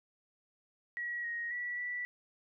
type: tone with pitch steps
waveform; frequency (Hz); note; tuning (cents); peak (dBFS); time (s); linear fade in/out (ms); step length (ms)
sine; 1917 / 1878 / 1947 / 1961; A#6 / A#6 / B6 / B6; +48 / +12 / -25 / -13; -35; 0.97-2.05; 0; 270
effects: none